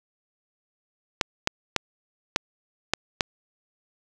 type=clicks; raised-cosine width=0.2 ms; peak=-3 dBFS; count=6; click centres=1.212 / 1.474 / 1.763 / 2.361 / 2.936 / 3.208 s; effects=none